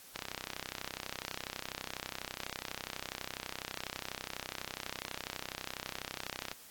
click train, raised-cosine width 0.2 ms, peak -20 dBFS, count 205, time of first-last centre 0.16-6.515 s, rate 32.1 Hz, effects white hiss -54 dBFS RMS until 6.7 s + AAC 64 kbps

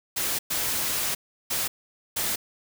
white noise bursts at uneven times, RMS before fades -27 dBFS, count 4, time 0.16-0.39 / 0.5-1.15 / 1.5-1.68 / 2.16-2.36 s, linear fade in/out 10 ms, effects none

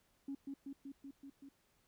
sine tone with echo, 276.1 Hz, C#4, 7 cents flat, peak -39 dBFS, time 0.28-0.35 s, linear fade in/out 5 ms, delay 190 ms, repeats 6, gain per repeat -2 dB, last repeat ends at 1.49 s, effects tanh soft clip ceiling -35 dBFS + pink hiss -75 dBFS RMS until 1.87 s

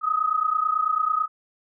sine tone pair together, 1244.5 / 1273.6 Hz, D#6 / D#6, 0 / +40 cents, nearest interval unison, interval 40 cents, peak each -23 dBFS, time 0.01-1.28 s, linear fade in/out 50 ms, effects none

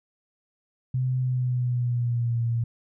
sine tone with pitch glide, 128.1 to 116.79 Hz, C3 to A#2, -36 to +4 cents, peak -22 dBFS, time 0.94-2.64 s, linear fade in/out 5 ms, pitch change -160 cents, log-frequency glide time 1.19-2.42 s, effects none

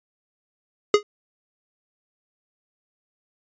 square tone with exponential decay, 415.3 Hz, G#4, in tune, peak -9 dBFS, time 0.94-1.03 s, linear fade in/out 2 ms, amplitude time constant 19 ms, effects resampled to 16000 Hz

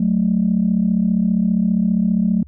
sine tone pair together, 184.9 / 219.9 Hz, F#3 / A3, -1 / -1 cents, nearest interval minor third, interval 300 cents, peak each -16 dBFS, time 0-2.43 s, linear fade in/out 5 ms, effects tanh soft clip ceiling -7 dBFS + added 73 Hz sine -39 dBFS peak until 2.47 s

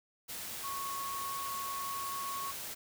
sine tone in noise, 1104 Hz, C#6, 7 cents flat, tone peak -37 dBFS, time 0.63-2.52 s, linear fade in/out 20 ms, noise white, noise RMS -42 dBFS, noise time 0.28-2.75 s, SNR +2 dB, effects none

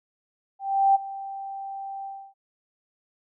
sine tone with ADSR envelope, 784 Hz, G5, in tune, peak -14 dBFS, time 0.59-2.34 s, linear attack 360 ms, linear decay 19 ms, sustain -18 dB, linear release 290 ms, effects none

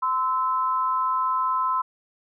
sine tone pair together, 1028 / 1307.6 Hz, C6 / E6, -31 / -14 cents, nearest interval major third, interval 417 cents, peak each -22 / -26 dBFS, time 0.02-1.82 s, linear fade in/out 10 ms, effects none

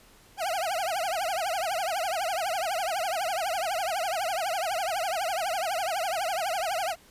40% pulse tone with vibrato, 720 Hz, F#5, 47 cents flat, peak -26 dBFS, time 0.37-6.96 s, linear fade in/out 50 ms, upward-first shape triangle, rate 12 Hz, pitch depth 260 cents each way, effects pink hiss -56 dBFS RMS until 7.1 s + resampled to 32000 Hz

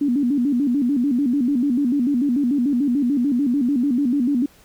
sine tone with vibrato, 263.4 Hz, C4, 12 cents sharp, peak -16 dBFS, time 0.01-4.46 s, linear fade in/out 5 ms, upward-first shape square, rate 6.8 Hz, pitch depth 150 cents each way, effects pink hiss -52 dBFS RMS until 4.64 s

